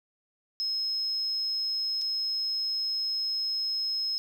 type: tone with dropouts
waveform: sine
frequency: 5160 Hz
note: E8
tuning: 38 cents flat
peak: -27 dBFS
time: 0.6-4.18 s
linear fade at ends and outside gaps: 0 ms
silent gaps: 2.014-2.018 s
effects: 9-bit